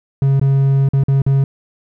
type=tone with dropouts; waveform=triangle; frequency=136.8 Hz; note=C#3; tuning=23 cents flat; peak=-8 dBFS; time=0.22-1.44 s; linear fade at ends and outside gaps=2 ms; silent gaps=0.397-0.414 / 0.888-0.934 / 1.037-1.083 / 1.219-1.264 s; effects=none